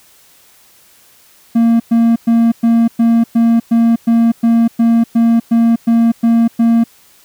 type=tone bursts; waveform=triangle; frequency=230.8 Hz; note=A#3; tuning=17 cents flat; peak=-5 dBFS; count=15; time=1.55-6.84 s; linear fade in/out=10 ms; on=250 ms; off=110 ms; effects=white hiss -47 dBFS RMS until 7.24 s